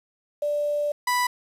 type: tone pair in turn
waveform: sine / 30% pulse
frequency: 587.3 / 987.7 Hz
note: D5 / B5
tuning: 0 / 0 cents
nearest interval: major sixth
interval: 900 cents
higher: second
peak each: -22 / -18 dBFS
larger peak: second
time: 0.42-0.92 / 1.07-1.27 s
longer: first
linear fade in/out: 5 ms
effects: resampled to 32000 Hz + 8-bit